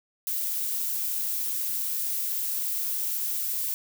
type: noise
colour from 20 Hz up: violet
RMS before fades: -29 dBFS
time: 0.27-3.74 s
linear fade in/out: 0 ms
effects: none